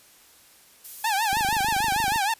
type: noise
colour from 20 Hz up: violet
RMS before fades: -37 dBFS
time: 0.84-2.2 s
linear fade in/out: 10 ms
type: tone with vibrato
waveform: sawtooth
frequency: 840 Hz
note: G#5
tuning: 19 cents sharp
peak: -18 dBFS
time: 1.04-2.34 s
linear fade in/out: 5 ms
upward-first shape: triangle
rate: 6.5 Hz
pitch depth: 180 cents each way
type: click train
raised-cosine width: 3 ms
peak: -23 dBFS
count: 22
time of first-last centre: 1.33-2.16 s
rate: 25.3 Hz
effects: white hiss -54 dBFS RMS until 2.39 s + resampled to 32000 Hz